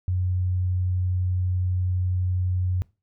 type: tone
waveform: sine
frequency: 91.2 Hz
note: F#2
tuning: 24 cents flat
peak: -21 dBFS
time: 0.08-2.82 s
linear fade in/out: 0 ms
effects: noise-tail reverb RT60 0.3 s tail -22 dB re dry